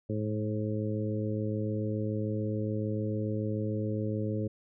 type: harmonic tone with a mistuned harmonic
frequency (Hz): 106.9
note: A2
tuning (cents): -49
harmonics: 1 / 2 / 3 / 4 / 5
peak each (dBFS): -32 / -35 / -37 / -38 / -39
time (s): 0.09-4.48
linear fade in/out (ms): 10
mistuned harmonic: 1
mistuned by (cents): +24
effects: none